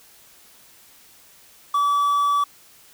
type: tone with quantisation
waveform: triangle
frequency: 1149 Hz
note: D6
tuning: 38 cents flat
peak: -15 dBFS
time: 1.74-2.44 s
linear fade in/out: 5 ms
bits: 7
effects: white hiss -51 dBFS RMS until 2.93 s